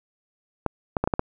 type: clicks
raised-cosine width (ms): 1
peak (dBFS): -8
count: 6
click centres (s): 0.663 / 0.968 / 1.04 / 1.075 / 1.138 / 1.194
effects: none